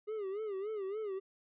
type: tone with vibrato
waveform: triangle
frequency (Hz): 408.6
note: G#4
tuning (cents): -28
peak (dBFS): -34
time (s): 0.07-1.2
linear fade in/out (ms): 20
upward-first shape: sine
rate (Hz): 3.5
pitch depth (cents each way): 130
effects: resampled to 8000 Hz